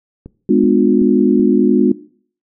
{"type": "click train", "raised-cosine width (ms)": 3, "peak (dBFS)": -19, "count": 4, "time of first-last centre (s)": [0.26, 1.396], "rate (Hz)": 2.64}
{"type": "chord", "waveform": "sine", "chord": "G# diminished seventh", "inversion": "none", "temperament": "just", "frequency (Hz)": [207.7, 249.2, 299, 358.8], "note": ["G#3", "B3", "D4", "F4"], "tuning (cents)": [0, 16, 31, 47], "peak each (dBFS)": -14, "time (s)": [0.49, 1.92], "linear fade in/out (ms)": 5}
{"effects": ["noise-tail reverb RT60 0.5 s tail -19 dB re dry"]}